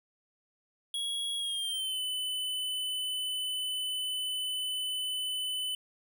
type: tone with pitch glide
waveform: square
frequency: 3322 to 3011 Hz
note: G#7 to F#7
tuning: 0 to +30 cents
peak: -32 dBFS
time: 0.94-5.75 s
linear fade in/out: 2 ms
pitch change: -170 cents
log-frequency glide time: 1.37-2.01 s
effects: 12-bit